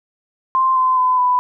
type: tone with pitch steps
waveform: sine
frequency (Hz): 1046.5 / 1029.1 / 1012 / 995.2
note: C6 / C6 / B5 / B5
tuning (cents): 0 / -29 / +42 / +13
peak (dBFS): -12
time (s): 0.55-1.39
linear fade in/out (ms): 0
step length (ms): 210
effects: none